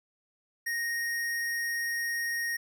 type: tone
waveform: square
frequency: 1864.7 Hz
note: A#6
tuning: in tune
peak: -30 dBFS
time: 0.66-2.57 s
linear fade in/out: 10 ms
effects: none

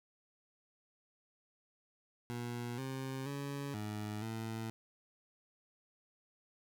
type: tone with pitch steps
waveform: 20% pulse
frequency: 120.1 / 132.9 / 140.9 / 105.7 / 112.2 Hz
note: B2 / C3 / C#3 / G#2 / A2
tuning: -48 / +27 / +29 / +31 / +34 cents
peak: -34 dBFS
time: 2.3-4.7 s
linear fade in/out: 0 ms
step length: 480 ms
effects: none

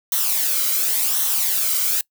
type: noise with flanger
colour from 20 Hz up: blue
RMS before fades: -20 dBFS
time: 0.12-2.01 s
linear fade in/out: 2 ms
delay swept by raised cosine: 0.41 to 1.15 ms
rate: 0.91 Hz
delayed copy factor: -0.6
effects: noise-tail reverb RT60 0.1 s tail -24 dB re dry

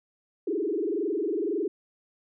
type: tone with frequency modulation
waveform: sine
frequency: 370.7 Hz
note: F#4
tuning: 3 cents sharp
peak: -25 dBFS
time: 0.47-1.68 s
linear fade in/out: 5 ms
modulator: 21.9 Hz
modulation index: 2.9
effects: none

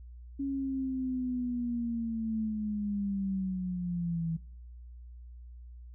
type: linear sweep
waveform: sine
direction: down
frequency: 277.2 to 162.1 Hz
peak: -30 dBFS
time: 0.39-4.37 s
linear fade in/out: 10 ms
effects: noise-tail reverb RT60 0.6 s tail -20 dB re dry + added 60 Hz sine -45 dBFS peak until 5.94 s

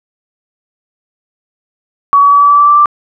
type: tone with pitch steps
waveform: sine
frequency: 1130 / 1136.5 / 1143.1 / 1149.8 / 1156.4 / 1163.1 / 1169.8 / 1176.6 Hz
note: C#6 / C#6 / D6 / D6 / D6 / D6 / D6 / D6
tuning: +33 / +43 / -47 / -37 / -27 / -17 / -7 / +3 cents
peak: -3 dBFS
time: 2.13-2.858 s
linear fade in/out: 0 ms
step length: 91 ms
effects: none

